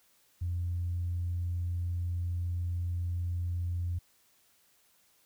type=tone; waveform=sine; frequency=87.31 Hz; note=F2; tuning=in tune; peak=-29 dBFS; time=0.41-3.99 s; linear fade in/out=10 ms; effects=tanh soft clip ceiling -25 dBFS + white hiss -67 dBFS RMS until 5.25 s